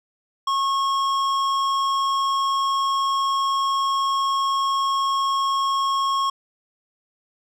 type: tone with hard clipping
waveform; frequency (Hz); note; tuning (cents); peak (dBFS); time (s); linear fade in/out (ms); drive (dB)
sine; 1091; C#6; -28; -21; 0.47-6.3; 5; 11
effects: none